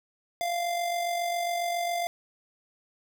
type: tone with amplitude modulation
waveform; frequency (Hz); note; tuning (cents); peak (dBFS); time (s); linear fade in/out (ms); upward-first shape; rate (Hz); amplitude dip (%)
square; 694; F5; -11; -26; 0.41-2.07; 0; sine; 47.3; 40
effects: none